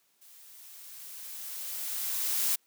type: noise with level ramp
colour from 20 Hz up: blue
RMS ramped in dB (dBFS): -55 to -27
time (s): 0.21-2.56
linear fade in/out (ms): 10
effects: white hiss -70 dBFS RMS until 2.66 s + high-pass 150 Hz 12 dB/octave